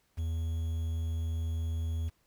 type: tone with quantisation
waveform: triangle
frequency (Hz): 81.6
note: E2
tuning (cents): -17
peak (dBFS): -28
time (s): 0.17-2.1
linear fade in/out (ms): 20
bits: 9
effects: pink hiss -72 dBFS RMS until 2.26 s